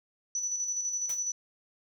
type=tone with tremolo; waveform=sine; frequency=5950 Hz; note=F#8; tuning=9 cents sharp; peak=-28 dBFS; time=0.35-1.32 s; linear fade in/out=2 ms; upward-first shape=square; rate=12 Hz; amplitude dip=40%
type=noise with exponential decay; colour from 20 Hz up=white; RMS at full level=-39 dBFS; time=1.09-1.23 s; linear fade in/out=5 ms; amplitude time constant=30 ms
effects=none